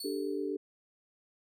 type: tone with exponential decay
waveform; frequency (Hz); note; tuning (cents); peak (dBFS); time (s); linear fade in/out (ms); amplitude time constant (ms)
sawtooth; 4435; C#8; 0; -35; 0-0.56; 5; 120
type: chord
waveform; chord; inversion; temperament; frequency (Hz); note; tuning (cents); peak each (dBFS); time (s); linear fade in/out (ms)
sine; D suspended fourth; none; equal; 293.7 / 392 / 440; D4 / G4 / A4; 0 / 0 / 0; -36 / -35 / -38; 0.04-0.57; 10
effects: none